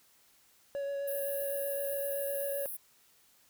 triangle tone with vibrato, 560 Hz, C#5, 18 cents sharp, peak -31 dBFS, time 0.75-2.66 s, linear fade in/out 0 ms, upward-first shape sine, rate 7.8 Hz, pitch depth 12 cents each way
pink high-pass noise, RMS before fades -40 dBFS, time 1.07-2.77 s, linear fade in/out 10 ms, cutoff 9900 Hz, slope 96 dB/octave
effects white hiss -65 dBFS RMS until 3.49 s

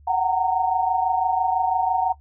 sine tone cluster, 734 / 760 / 921 Hz, F#5 / F#5 / A#5, -14 / +46 / -21 cents, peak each -23 dBFS, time 0.07-2.13 s, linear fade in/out 10 ms, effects noise-tail reverb RT60 0.1 s tail -17 dB re dry + added 72 Hz sine -47 dBFS peak until 2.2 s

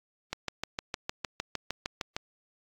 click train, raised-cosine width 0.2 ms, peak -14 dBFS, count 13, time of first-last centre 0.33-2.165 s, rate 6.54 Hz, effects AAC 64 kbps

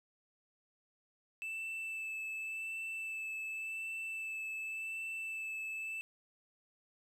triangle tone with vibrato, 2638 Hz, E7, 1 cent sharp, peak -37 dBFS, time 1.42-6.01 s, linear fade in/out 0 ms, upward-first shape sine, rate 0.89 Hz, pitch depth 15 cents each way, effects 12-bit

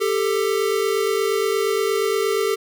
square tone pair together, 395.9 / 444.4 Hz, G4 / A4, +17 / +17 cents, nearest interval major second, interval 200 cents, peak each -22 dBFS, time 0-2.56 s, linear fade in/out 20 ms, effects none

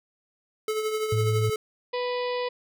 square tone with tremolo, 433 Hz, A4, 28 cents flat, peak -24 dBFS, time 0.68-1.56 s, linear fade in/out 2 ms, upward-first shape triangle, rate 12 Hz, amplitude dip 55%
sine tone, 110 Hz, A2, in tune, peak -22 dBFS, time 1.12-1.5 s, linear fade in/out 5 ms
harmonic tone, 493.9 Hz, B4, in tune, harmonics 1 / 2 / 4 / 5 / 6 / 7 / 8 / 9 / 10, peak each -27 / -33 / -39 / -41 / -43 / -44 / -45 / -46 / -47 dBFS, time 1.93-2.49 s, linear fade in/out 10 ms
effects none

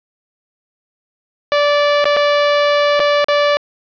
sawtooth tone with dropouts, 582 Hz, D5, 16 cents flat, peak -7 dBFS, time 1.52-3.57 s, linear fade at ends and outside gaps 0 ms, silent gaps 2.043-2.055 / 2.165-2.169 / 2.995-3.001 / 3.244-3.285 s, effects resampled to 11025 Hz + 7-bit

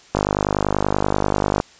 click train, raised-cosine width 1 ms, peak -3 dBFS, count 74, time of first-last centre 0.15-1.601 s, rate 50.3 Hz, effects white hiss -48 dBFS RMS until 1.79 s + resampled to 16000 Hz

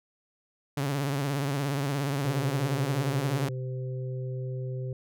sawtooth tone with vibrato, 140.1 Hz, C#3, 19 cents sharp, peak -23 dBFS, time 0.77-3.49 s, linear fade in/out 5 ms, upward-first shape triangle, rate 17 Hz, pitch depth 99 cents each way
harmonic tone, 128.8 Hz, C3, 27 cents flat, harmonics 1 / 3 / 4, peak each -31 / -41 / -43 dBFS, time 2.25-4.93 s, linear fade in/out 2 ms
effects none

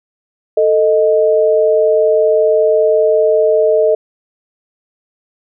sine tone pair together, 442.6 / 622.3 Hz, A4 / D#5, +10 / 0 cents, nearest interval tritone, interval 590 cents, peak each -11 dBFS, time 0.57-3.95 s, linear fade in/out 5 ms, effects none

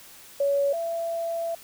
sine tone pair in turn, 562 / 670 Hz, C#5 / E5, +24 / +28 cents, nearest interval minor third, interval 304 cents, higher second, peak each -20 / -26 dBFS, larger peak first, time 0.4-0.73 / 0.73-1.55 s, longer second, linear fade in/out 5 ms, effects white hiss -48 dBFS RMS until 1.63 s

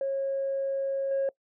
sine tone with level steps, 545 Hz, C#5, 29 cents flat, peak -25 / -22 dBFS, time 0.01-1.29 s, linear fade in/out 2 ms, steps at 1.11 s, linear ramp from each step 2 ms, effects noise-tail reverb RT60 0.1 s tail -23 dB re dry + tanh soft clip ceiling -22 dBFS

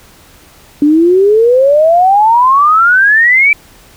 sine exponential sweep, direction up, 286.6 to 2349 Hz, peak -4 dBFS, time 0.82-3.53 s, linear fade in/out 2 ms, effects pink hiss -41 dBFS RMS until 3.96 s

